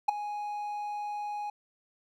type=tone with ADSR envelope; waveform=triangle; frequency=830.6 Hz; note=G#5; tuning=in tune; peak=-15 dBFS; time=0.08-1.5 s; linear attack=10 ms; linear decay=8 ms; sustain=-16 dB; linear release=4 ms; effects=none